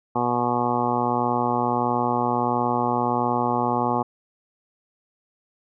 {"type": "harmonic tone", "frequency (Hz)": 121.5, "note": "B2", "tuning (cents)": -28, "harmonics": [1, 2, 3, 4, 5, 6, 7, 8, 9, 10], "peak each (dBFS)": [-32, -27, -30, -30, -34, -28, -25, -33, -28, -36], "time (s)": [0.15, 4.03], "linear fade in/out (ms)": 10, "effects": []}